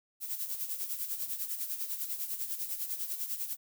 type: noise with tremolo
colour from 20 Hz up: violet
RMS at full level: -34 dBFS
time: 0.2-3.57 s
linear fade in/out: 50 ms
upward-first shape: sine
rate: 10 Hz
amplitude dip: 65%
effects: none